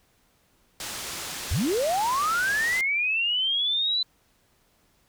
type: low-pass noise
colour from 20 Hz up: white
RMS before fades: -35 dBFS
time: 0.8-2.81 s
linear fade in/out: 2 ms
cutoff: 8100 Hz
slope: 12 dB/octave
type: linear sweep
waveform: sine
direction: up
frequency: 54.5 to 4030 Hz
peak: -22 dBFS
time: 1.51-4.03 s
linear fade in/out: 5 ms
effects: pink hiss -65 dBFS RMS until 5.08 s